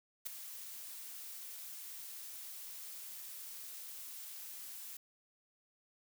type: noise with ADSR envelope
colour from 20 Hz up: blue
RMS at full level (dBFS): -38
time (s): 0.25-4.97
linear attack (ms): 15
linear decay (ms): 10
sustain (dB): -10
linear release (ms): 4
effects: none